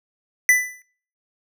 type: tone with exponential decay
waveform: square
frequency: 1992 Hz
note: B6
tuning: 14 cents sharp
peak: -10 dBFS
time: 0.49-0.82 s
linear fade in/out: 1 ms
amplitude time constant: 71 ms
effects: noise-tail reverb RT60 0.5 s tail -22 dB re dry